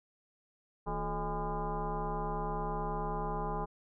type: tone with frequency modulation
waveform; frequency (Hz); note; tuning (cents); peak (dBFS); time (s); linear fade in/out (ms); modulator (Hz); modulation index
sine; 427.4; G#4; +50; -32; 0.86-3.66; 20; 196; 3.4
effects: none